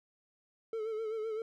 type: tone with vibrato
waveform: triangle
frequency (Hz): 440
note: A4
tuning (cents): 0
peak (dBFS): -32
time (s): 0.73-1.42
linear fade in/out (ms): 2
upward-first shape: sine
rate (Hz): 7.8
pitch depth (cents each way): 53
effects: none